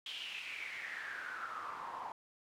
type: noise with band-pass filter sweep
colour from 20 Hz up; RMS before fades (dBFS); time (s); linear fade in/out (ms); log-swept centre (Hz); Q
pink; -44; 0.06-2.12; 2; 3200 to 900; 7
effects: none